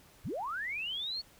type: linear sweep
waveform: sine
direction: up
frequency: 41.1 to 4447 Hz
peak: -34 dBFS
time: 0.24-1.22 s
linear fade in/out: 20 ms
effects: pink hiss -60 dBFS RMS until 1.39 s